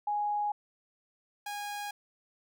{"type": "tone pair in turn", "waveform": ["sine", "sawtooth"], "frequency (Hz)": [830, 821.4], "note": ["G#5", "G#5"], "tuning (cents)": [-1, -19], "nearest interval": "unison", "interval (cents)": 18, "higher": "first", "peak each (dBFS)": [-28, -32], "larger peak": "first", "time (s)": [[0.07, 0.52], [1.46, 1.91]], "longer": "neither", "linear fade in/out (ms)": 5, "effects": []}